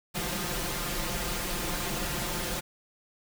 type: noise with comb filter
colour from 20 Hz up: pink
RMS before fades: -32 dBFS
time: 0.14-2.61 s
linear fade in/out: 20 ms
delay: 5.7 ms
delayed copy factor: +0.85
effects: none